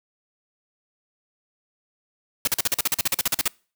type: noise bursts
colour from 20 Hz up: white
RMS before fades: -21 dBFS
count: 16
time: 2.45-3.479 s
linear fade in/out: 2 ms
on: 24 ms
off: 43 ms
effects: noise-tail reverb RT60 0.4 s tail -26 dB re dry